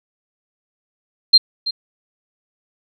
sine tone with echo, 4175 Hz, C8, 5 cents flat, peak -4 dBFS, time 1.33-1.38 s, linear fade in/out 10 ms, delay 330 ms, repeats 1, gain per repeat -15 dB, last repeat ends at 1.71 s, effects none

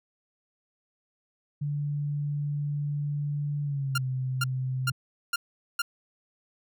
sine tone with pitch glide, 145.6 to 129.71 Hz, D3 to C3, -15 to -15 cents, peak -27 dBFS, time 1.61-4.92 s, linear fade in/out 10 ms, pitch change -200 cents, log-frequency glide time 3.63-4.04 s
sawtooth tone bursts, 1396.9 Hz, F6, in tune, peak -21 dBFS, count 5, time 3.95-5.82 s, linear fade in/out 5 ms, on 30 ms, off 430 ms
effects none

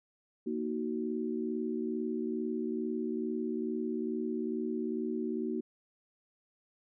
sine chord, D# minor, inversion second, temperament just, 233.3 / 311.1 / 373.4 Hz, A#3 / D#4 / F#4, +2 / 0 / +16 cents, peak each -35 / -37 / -36 dBFS, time 0.46-5.61 s, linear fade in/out 10 ms, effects none

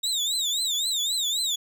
30% pulse tone with vibrato, 3729 Hz, A#7, in tune, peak -21 dBFS, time 0.03-1.56 s, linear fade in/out 10 ms, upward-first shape triangle, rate 3.8 Hz, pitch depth 180 cents each way, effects none

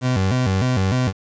30% pulse tone with vibrato, 110 Hz, A2, in tune, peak -14 dBFS, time 0.01-1.13 s, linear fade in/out 50 ms, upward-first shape square, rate 3.3 Hz, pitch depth 250 cents each way, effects resampled to 16000 Hz + 8-bit

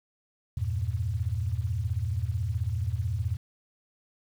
sine chord, E diminished, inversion none, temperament equal, 82.41 / 98 / 116.54 Hz, E2 / G2 / Bb2, 0 / 0 / 0 cents, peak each -31 dBFS, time 0.57-3.37 s, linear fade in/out 5 ms, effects 9-bit

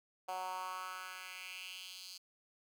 10% pulse tone with high-pass filter sweep, 185 Hz, F#3, in tune, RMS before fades -45 dBFS, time 0.28-2.18 s, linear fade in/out 10 ms, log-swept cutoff 720 to 4500 Hz, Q 3.1, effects none

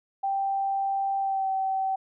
sine tone with pitch glide, 784 to 768.3 Hz, G5 to G5, 0 to -35 cents, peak -24 dBFS, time 0.23-1.96 s, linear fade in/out 10 ms, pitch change -35 cents, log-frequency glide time 1.19-1.49 s, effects none

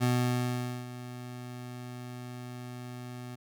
25% pulse tone with ADSR envelope, 123.8 Hz, B2, 5 cents sharp, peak -20 dBFS, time 0-3.36 s, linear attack 32 ms, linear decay 820 ms, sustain -16 dB, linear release 17 ms, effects none

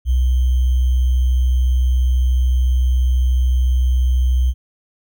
sine tone with sample-and-hold, 63 Hz, B1, 35 cents sharp, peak -12 dBFS, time 0.05-4.54 s, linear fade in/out 50 ms, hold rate 3150 Hz, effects none

